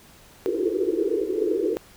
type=band-pass noise; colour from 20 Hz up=pink; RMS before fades=-24 dBFS; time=0.46-1.77 s; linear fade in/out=0 ms; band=320 to 470 Hz; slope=96 dB/octave; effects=pink hiss -51 dBFS RMS until 1.96 s